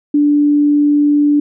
sine tone, 292.5 Hz, D4, 7 cents flat, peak -8 dBFS, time 0.14-1.4 s, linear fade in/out 5 ms, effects none

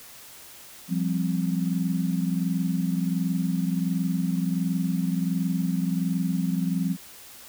sine chord, F suspended second, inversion none, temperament equal, 174.61 / 196 / 261.6 Hz, F3 / G3 / C4, 0 / 0 / 0 cents, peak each -25 / -28 / -30 dBFS, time 0.88-6.97 s, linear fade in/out 50 ms, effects white hiss -46 dBFS RMS until 7.48 s

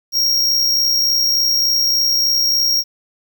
square tone with amplitude modulation, 5588 Hz, F8, in tune, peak -12 dBFS, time 0.12-2.84 s, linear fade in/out 50 ms, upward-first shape sine, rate 63.4 Hz, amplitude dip 35%, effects 8-bit

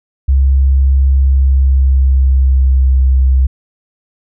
sine tone with pitch glide, 67.3 to 65.38 Hz, C2 to C2, +49 to -1 cents, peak -6 dBFS, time 0.28-3.47 s, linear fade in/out 10 ms, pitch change -50 cents, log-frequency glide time 1.18-2.98 s, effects none

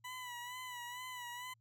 20% pulse tone with vibrato, 987.8 Hz, B5, in tune, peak -39 dBFS, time 0.04-1.54 s, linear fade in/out 10 ms, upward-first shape sine, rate 2.2 Hz, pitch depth 52 cents each way, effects added 114 Hz sine -70 dBFS peak until 1.6 s

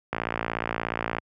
click train, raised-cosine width 0.5 ms, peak -11 dBFS, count 61, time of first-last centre 0.13-1.184 s, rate 56.9 Hz, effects high-pass 80 Hz 12 dB/octave

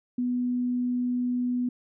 sine tone, 246.9 Hz, B3, in tune, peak -24 dBFS, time 0.18-1.69 s, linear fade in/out 5 ms, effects none

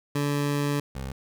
20% pulse tone pair in turn, 144.2 / 66.54 Hz, D3 / C2, -31 / +30 cents, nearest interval octave + minor second, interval 1339 cents, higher first, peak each -19 / -27 dBFS, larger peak first, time 0.15-0.8 / 0.95-1.12 s, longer first, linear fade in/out 5 ms, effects none

